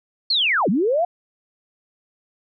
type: linear two-way sweep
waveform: sine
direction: down then up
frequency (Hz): 4416 to 165.9 to 727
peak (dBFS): -16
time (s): 0.3-1.05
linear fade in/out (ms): 5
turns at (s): 0.69
effects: none